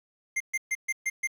square tone bursts, 2100 Hz, C7, 6 cents sharp, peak -26 dBFS, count 6, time 0.36-1.274 s, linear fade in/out 10 ms, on 44 ms, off 130 ms, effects low-pass 12000 Hz 12 dB/octave + 9-bit

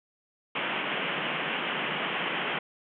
white band-pass noise, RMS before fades -31 dBFS, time 0.55-2.59 s, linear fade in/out 5 ms, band 140 to 3200 Hz, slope 96 dB/octave, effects none

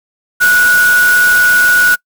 sine tone in noise, 1466 Hz, F#6, 16 cents flat, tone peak -6 dBFS, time 0.4-1.96 s, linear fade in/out 20 ms, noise white, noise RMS -19 dBFS, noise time 0.4-1.96 s, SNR +10 dB, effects noise-tail reverb RT60 0.1 s tail -25 dB re dry

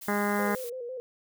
blue noise, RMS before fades -42 dBFS, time 0.01-0.7 s, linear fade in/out 10 ms
harmonic tone, 204.9 Hz, G#3, 23 cents flat, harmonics 1 / 2 / 3 / 4 / 5 / 6 / 7 / 8 / 9 / 10, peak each -29 / -32 / -35 / -34 / -36 / -37 / -38 / -37 / -39 / -40 dBFS, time 0.08-0.55 s, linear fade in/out 2 ms
sine tone with vibrato, 495.7 Hz, B4, 6 cents sharp, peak -34 dBFS, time 0.39-1 s, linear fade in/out 0 ms, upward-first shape square, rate 6 Hz, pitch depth 65 cents each way
effects none

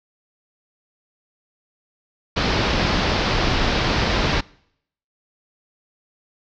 pink low-pass noise, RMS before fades -20 dBFS, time 2.36-4.41 s, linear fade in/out 10 ms, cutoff 5300 Hz, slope 48 dB/octave, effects noise-tail reverb RT60 0.7 s tail -24 dB re dry

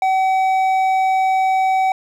sine tone with hard clipping, 760 Hz, F#5, 46 cents sharp, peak -15 dBFS, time 0.02-1.92 s, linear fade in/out 2 ms, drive 6 dB, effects none

